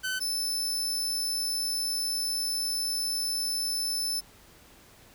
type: tone pair in turn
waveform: sawtooth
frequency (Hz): 1520 / 5272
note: F#6 / E8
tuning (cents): +46 / -1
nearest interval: octave + minor seventh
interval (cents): 2153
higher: second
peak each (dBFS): -25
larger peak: neither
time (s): 0.03-0.2 / 0.2-4.21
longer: second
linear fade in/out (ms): 20
effects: pink hiss -55 dBFS RMS until 5.14 s